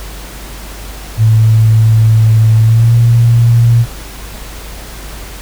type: tone with pitch glide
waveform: sine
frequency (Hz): 110.9 to 117.29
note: A2 to A#2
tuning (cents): +14 to +11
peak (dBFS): -4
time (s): 1.17-3.86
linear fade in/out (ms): 50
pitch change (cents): +97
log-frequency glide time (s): 2.61-2.95
effects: added 50 Hz sine -27 dBFS peak until 5.41 s + pink hiss -30 dBFS RMS until 5.41 s